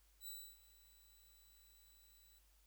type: tone with ADSR envelope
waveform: 5% pulse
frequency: 3951 Hz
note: B7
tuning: in tune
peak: -39 dBFS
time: 0.2-2.39 s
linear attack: 74 ms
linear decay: 290 ms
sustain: -20 dB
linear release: 7 ms
effects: added 50 Hz sine -70 dBFS peak until 2.66 s + white hiss -75 dBFS RMS until 2.66 s